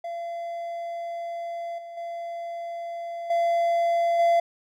triangle tone with level steps, 682 Hz, F5, 41 cents flat, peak -28 / -35 / -29 / -18 / -15 dBFS, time 0.04-4.4 s, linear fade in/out 5 ms, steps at 1.78 / 1.97 / 3.3 / 4.19 s, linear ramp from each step 5 ms, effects none

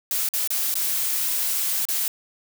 blue noise with dropouts, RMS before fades -24 dBFS, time 0.11-2.08 s, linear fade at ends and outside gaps 1 ms, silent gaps 0.288-0.337 / 0.475-0.504 / 0.741-0.754 / 1.853-1.886 s, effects none

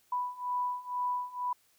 sine beating tone pair, 987.8 / 989.9 Hz, B5 / B5, 0 / +4 cents, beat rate 2.1 Hz, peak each -35 / -33 dBFS, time 0.12-1.53 s, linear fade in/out 5 ms, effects white hiss -68 dBFS RMS until 1.78 s

